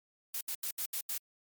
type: noise bursts at uneven times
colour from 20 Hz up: blue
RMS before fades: -36 dBFS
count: 6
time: 0.34-0.41 / 0.48-0.55 / 0.63-0.71 / 0.78-0.86 / 0.93-1.01 / 1.09-1.18 s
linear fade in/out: 5 ms
effects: MP3 96 kbps